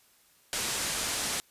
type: low-pass noise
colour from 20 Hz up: white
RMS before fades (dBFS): -32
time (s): 0.53-1.4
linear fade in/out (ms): 0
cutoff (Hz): 10000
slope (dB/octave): 24
effects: white hiss -63 dBFS RMS until 1.5 s + resampled to 32000 Hz